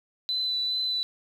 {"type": "tone with vibrato", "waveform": "sine", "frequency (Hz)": 4000, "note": "B7", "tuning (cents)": 21, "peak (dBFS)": -25, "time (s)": [0.29, 1.03], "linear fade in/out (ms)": 0, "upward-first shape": "sine", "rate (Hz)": 2.4, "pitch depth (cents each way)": 15, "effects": ["9-bit"]}